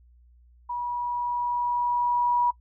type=tone with level ramp; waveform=sine; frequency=968 Hz; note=B5; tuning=35 cents flat; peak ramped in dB=-28 to -19 dBFS; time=0.69-2.51 s; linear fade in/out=10 ms; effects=noise-tail reverb RT60 0.1 s tail -22 dB re dry + added 60 Hz sine -53 dBFS peak until 2.6 s